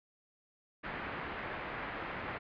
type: low-pass noise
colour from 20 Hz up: white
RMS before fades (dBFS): -41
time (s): 0.83-2.39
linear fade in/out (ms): 20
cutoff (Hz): 2100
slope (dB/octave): 24
effects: resampled to 11025 Hz

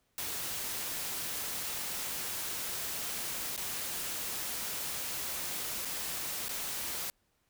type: noise with dropouts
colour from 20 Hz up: white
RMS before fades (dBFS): -37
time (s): 0.18-7.1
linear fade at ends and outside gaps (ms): 0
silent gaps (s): 3.563-3.577 / 5.85-5.854 / 6.483-6.492
effects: pink hiss -75 dBFS RMS until 7.49 s

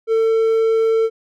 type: tone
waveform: triangle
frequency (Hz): 448.4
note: A4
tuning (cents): +33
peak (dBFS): -11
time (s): 0.07-1.1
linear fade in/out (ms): 50
effects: none

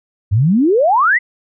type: exponential sweep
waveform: sine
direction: up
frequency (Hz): 92.5 to 2093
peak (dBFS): -9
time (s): 0.31-1.19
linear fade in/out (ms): 20
effects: none

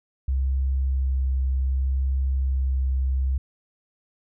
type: tone with vibrato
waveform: sine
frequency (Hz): 66.1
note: C2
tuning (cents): +18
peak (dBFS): -20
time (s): 0.28-3.38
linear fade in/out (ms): 5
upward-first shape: sine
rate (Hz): 0.66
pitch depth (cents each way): 12
effects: none

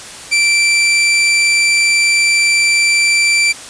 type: tone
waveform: sawtooth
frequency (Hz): 2342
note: D7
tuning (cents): -5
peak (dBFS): -6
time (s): 0.31-3.53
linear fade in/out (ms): 20
effects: white hiss -31 dBFS RMS until 3.69 s + resampled to 22050 Hz

